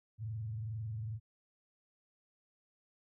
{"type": "tone with frequency modulation", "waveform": "sine", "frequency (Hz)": 110, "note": "A2", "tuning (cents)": 0, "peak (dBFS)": -37, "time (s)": [0.18, 1.2], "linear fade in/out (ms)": 50, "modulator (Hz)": 22.2, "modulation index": 0.45, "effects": []}